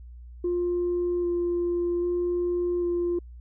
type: tone with vibrato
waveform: sine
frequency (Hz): 350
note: F4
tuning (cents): +4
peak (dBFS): -22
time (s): 0.44-3.19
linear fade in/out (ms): 5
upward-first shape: square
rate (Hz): 0.63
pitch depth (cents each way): 9
effects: tanh soft clip ceiling -20 dBFS + added 60 Hz sine -41 dBFS peak until 3.4 s